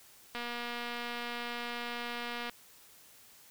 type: click train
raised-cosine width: 0.3 ms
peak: -23 dBFS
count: 514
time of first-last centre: 0.35-2.496 s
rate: 239 Hz
effects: white hiss -58 dBFS RMS until 3.5 s

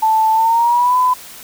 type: tone with pitch glide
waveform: sine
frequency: 880 to 1005 Hz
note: A5 to B5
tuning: 0 to +30 cents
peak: -10 dBFS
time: 0.02-1.14 s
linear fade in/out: 10 ms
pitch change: +230 cents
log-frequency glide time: 0.32-0.97 s
effects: white hiss -36 dBFS RMS until 1.43 s

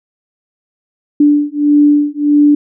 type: beating tone pair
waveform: sine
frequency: 292.2 / 293.8 Hz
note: D4 / D4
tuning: -9 / +1 cents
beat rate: 1.6 Hz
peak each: -10 dBFS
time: 1.2-2.55 s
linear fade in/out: 5 ms
effects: none

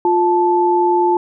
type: tone pair together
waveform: sine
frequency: 352.6 / 874.7 Hz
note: F4 / A5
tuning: +17 / -10 cents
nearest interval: octave + major third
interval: 1573 cents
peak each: -14 dBFS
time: 0.05-1.17 s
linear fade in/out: 2 ms
effects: none

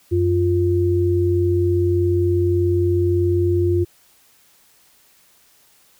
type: tone pair together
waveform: sine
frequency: 92.5 / 349.2 Hz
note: F#2 / F4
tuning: 0 / 0 cents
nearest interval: octave + major seventh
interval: 2300 cents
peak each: -18 / -17 dBFS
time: 0.11-3.85 s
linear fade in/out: 20 ms
effects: white hiss -55 dBFS RMS until 5.99 s

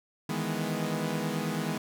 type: chord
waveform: sawtooth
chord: E major seventh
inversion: third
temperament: equal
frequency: 155.56 / 164.81 / 207.7 / 246.9 Hz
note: D#3 / E3 / G#3 / B3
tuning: 0 / 0 / 0 / 0 cents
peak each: -31 / -31 / -30 / -32 dBFS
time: 0.29-1.78 s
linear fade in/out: 5 ms
effects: none

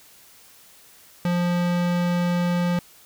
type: tone with low-pass filter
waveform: square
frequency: 175.5 Hz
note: F3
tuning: 9 cents sharp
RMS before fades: -22 dBFS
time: 1.25-2.79 s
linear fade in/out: 2 ms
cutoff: 4900 Hz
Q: 0.59
effects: white hiss -51 dBFS RMS until 3.05 s

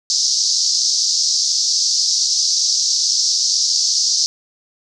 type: band-pass noise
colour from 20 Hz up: white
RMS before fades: -17 dBFS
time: 0.1-4.26 s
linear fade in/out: 0 ms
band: 4600 to 6000 Hz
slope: 48 dB/octave
effects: none

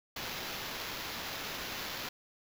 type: noise with sample-and-hold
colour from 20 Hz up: violet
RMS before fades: -40 dBFS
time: 0.16-2.09 s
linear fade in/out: 5 ms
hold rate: 8820 Hz
effects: none

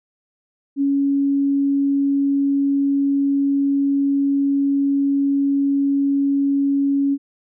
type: tone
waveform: sine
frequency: 278.8 Hz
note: C#4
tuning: 10 cents sharp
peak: -15 dBFS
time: 0.76-7.18 s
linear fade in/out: 50 ms
effects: none

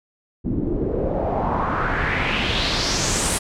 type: noise with low-pass filter sweep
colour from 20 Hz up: pink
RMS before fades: -22 dBFS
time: 0.44-3.39 s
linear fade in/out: 20 ms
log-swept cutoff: 240 to 10000 Hz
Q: 3.3
effects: none

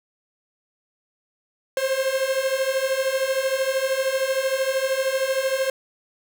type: beating tone pair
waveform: 45% pulse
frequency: 523.3 / 536.3 Hz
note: C5 / C5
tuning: 0 / +43 cents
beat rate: 13 Hz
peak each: -25 / -23 dBFS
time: 1.77-5.7 s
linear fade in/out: 2 ms
effects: none

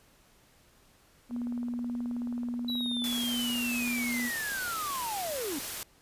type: tone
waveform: sine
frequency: 240.9 Hz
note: B3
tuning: 43 cents flat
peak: -31 dBFS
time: 1.29-4.31 s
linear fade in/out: 50 ms
type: click train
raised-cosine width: 1 ms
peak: -34 dBFS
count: 64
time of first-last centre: 1.31-4.679 s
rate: 18.7 Hz
type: linear sweep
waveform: triangle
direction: down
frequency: 3951 to 259.7 Hz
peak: -31 dBFS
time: 2.68-5.59 s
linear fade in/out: 5 ms
type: noise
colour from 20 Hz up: white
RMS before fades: -37 dBFS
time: 3.04-5.83 s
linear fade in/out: 0 ms
effects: pink hiss -62 dBFS RMS until 6.01 s + resampled to 32000 Hz

